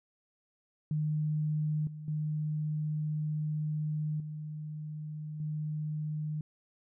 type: tone with level steps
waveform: sine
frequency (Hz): 152.6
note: D#3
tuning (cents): -33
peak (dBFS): -28 / -40 / -30 / -37 / -32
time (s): 0.91-6.41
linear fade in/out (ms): 2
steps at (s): 1.87 / 2.08 / 4.2 / 5.4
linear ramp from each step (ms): 2
effects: none